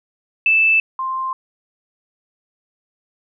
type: tone pair in turn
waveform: sine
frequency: 2637 / 1049 Hz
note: E7 / C6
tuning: 0 / +4 cents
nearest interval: octave + major third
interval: 1596 cents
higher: first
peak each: -11 / -20 dBFS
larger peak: first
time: 0.46-0.8 / 0.99-1.33 s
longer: neither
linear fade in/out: 2 ms
effects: none